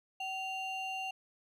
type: ring-modulated tone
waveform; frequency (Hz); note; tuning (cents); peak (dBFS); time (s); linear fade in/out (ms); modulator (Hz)
triangle; 1770; A6; +10; -31; 0.2-1.11; 5; 1010
effects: none